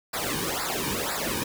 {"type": "noise with flanger", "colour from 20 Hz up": "pink", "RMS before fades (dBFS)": -29, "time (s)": [0.13, 1.44], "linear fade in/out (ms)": 10, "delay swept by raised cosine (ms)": [0.32, 1.52], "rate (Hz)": 2, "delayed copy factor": -0.9, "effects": []}